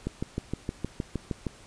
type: click train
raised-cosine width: 3 ms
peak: -16 dBFS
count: 10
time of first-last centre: 0.07-1.468 s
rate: 6.44 Hz
effects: pink hiss -52 dBFS RMS until 1.66 s + resampled to 22050 Hz